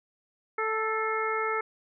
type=harmonic tone with a mistuned harmonic; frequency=440 Hz; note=A4; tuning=in tune; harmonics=1 / 2 / 3 / 4 / 5; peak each=-31 / -35 / -30 / -37 / -34 dBFS; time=0.58-1.61 s; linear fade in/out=5 ms; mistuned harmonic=5; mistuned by=-38 cents; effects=none